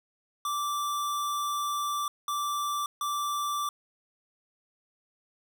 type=tone bursts at uneven times; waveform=square; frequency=1170 Hz; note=D6; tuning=7 cents flat; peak=-29 dBFS; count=3; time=0.45-2.08 / 2.28-2.86 / 3.01-3.69 s; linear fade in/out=2 ms; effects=none